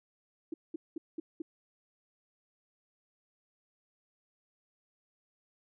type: tone bursts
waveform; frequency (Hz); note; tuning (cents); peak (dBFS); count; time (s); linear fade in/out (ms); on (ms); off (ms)
sine; 324.1; E4; -29; -34; 5; 0.52-1.42; 5; 20; 200
effects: none